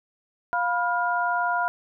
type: tone cluster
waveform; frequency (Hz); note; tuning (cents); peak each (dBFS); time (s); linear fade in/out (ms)
sine; 703 / 982 / 1415; F5 / B5 / F6; +11 / -10 / +22; -26; 0.53-1.68; 0
effects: none